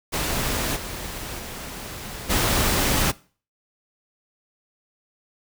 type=noise with level steps; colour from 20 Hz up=pink; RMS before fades=-25 / -33 / -35 / -21 dBFS; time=0.12-3.12 s; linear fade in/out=20 ms; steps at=0.75 / 1.38 / 2.29 s; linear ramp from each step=20 ms; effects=noise-tail reverb RT60 0.4 s tail -21 dB re dry